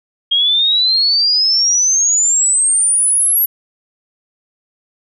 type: exponential sweep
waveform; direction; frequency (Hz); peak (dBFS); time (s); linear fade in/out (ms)
sine; up; 3227 to 11740; -10; 0.31-3.46; 10
effects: none